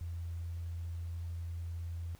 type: tone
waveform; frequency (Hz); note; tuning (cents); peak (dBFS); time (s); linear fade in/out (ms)
sine; 84.7; E2; +48; -37; 0.01-2.15; 0
effects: pink hiss -63 dBFS RMS until 2.19 s